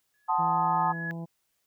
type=tone with exponential growth; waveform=sine; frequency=1689 Hz; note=G#6; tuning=29 cents sharp; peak=-30 dBFS; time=0.14-1.11 s; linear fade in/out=0 ms; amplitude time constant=210 ms
type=chord; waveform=sine; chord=F# diminished seventh; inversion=none; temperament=equal; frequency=740 / 880 / 1046.5 / 1244.5 Hz; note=F#5 / A5 / C6 / Eb6; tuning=0 / 0 / 0 / 0 cents; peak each=-31 / -25 / -30 / -31 dBFS; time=0.28-0.93 s; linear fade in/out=20 ms
type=harmonic tone; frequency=166.8 Hz; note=E3; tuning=21 cents sharp; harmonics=1 / 2 / 3 / 4 / 5 / 6; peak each=-34 / -44 / -48 / -48 / -50 / -55 dBFS; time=0.38-1.26 s; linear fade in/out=20 ms
effects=white hiss -75 dBFS RMS until 1.66 s